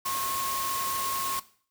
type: tone in noise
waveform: sine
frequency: 1083 Hz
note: C#6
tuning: 41 cents flat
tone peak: -30 dBFS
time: 0.05-1.4 s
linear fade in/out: 10 ms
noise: white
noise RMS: -33 dBFS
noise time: 0.05-1.4 s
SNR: 0 dB
effects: noise-tail reverb RT60 0.5 s tail -17 dB re dry